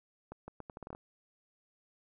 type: accelerating click train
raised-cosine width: 1 ms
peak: -30 dBFS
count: 10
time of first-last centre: 0.32-0.949 s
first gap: 160 ms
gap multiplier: 0.77
effects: none